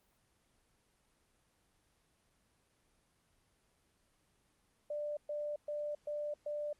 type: tone bursts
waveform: sine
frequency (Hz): 592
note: D5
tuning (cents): +14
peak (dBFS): -36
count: 5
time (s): 4.9-6.73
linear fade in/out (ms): 5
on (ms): 270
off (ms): 120
effects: pink hiss -74 dBFS RMS until 6.79 s + Opus 24 kbps